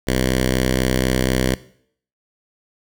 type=tone with notch filter; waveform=5% pulse; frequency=64.1 Hz; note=C2; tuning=35 cents flat; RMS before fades=-19 dBFS; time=0.07-1.55 s; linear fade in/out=10 ms; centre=800 Hz; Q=1.4; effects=noise-tail reverb RT60 0.6 s tail -18 dB re dry